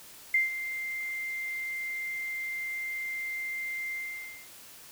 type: tone with ADSR envelope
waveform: sine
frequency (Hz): 2093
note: C7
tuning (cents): 0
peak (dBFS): -20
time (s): 0.34-4.49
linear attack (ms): 4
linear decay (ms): 150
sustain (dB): -12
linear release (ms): 560
effects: white hiss -50 dBFS RMS until 4.91 s